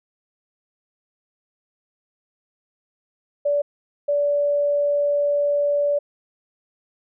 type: tone bursts at uneven times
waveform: sine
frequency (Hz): 578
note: D5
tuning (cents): -28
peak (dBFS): -17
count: 2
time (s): 3.45-3.62 / 4.08-5.99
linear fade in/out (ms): 10
effects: none